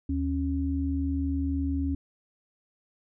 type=tone pair together; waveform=sine; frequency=77 / 274.4 Hz; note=D#2 / C#4; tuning=-17 / -17 cents; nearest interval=octave + minor seventh; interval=2200 cents; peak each=-28 dBFS; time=0.09-1.95 s; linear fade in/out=5 ms; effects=none